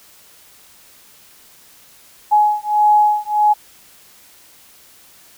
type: beating tone pair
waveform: sine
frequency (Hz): 840 / 841.6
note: G#5 / G#5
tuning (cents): +19 / +23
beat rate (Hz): 1.6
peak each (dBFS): -14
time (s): 2.31-3.54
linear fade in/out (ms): 20
effects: white hiss -47 dBFS RMS until 5.37 s